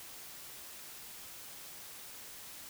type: silence
effects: white hiss -49 dBFS RMS until 2.69 s